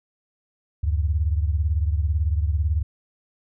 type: beating tone pair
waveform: sine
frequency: 73.7 / 91.7 Hz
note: D2 / F#2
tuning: +7 / -15 cents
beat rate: 18 Hz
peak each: -20 / -25 dBFS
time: 0.83-2.83 s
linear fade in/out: 10 ms
effects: none